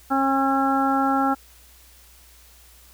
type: harmonic tone with a mistuned harmonic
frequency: 270.7 Hz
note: C#4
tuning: 41 cents flat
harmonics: 1 / 2 / 3 / 4 / 5 / 6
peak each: -22 / -31 / -22 / -33 / -24 / -37 dBFS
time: 0.1-1.35 s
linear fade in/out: 20 ms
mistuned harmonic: 6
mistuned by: +23 cents
effects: added 60 Hz sine -52 dBFS peak until 2.93 s + white hiss -52 dBFS RMS until 2.93 s